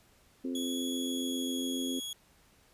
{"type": "harmonic tone", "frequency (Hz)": 87.31, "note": "F2", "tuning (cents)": 0, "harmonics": [3, 4, 5, 6], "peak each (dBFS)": [-33, -41, -45, -49], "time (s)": [0.44, 2], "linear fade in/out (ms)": 10}
{"type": "tone with pitch glide", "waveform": "sawtooth", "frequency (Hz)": [3365, 3338], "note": ["G#7", "G#7"], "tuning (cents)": [22, 8], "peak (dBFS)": -34, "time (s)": [0.55, 2.13], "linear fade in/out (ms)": 2, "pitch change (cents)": -14, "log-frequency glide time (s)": [0.86, 1.66]}
{"effects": ["pink hiss -64 dBFS RMS until 2.73 s", "resampled to 32000 Hz"]}